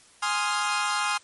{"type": "chord", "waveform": "sawtooth", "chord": "F minor seventh", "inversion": "first", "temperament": "equal", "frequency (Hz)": [830.6, 1046.5, 1244.5, 1396.9], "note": ["Ab5", "C6", "Eb6", "F6"], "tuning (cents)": [0, 0, 0, 0], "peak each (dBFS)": -26, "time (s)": [0.22, 1.18], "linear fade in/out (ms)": 10, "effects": ["white hiss -55 dBFS RMS until 1.23 s", "MP3 48 kbps"]}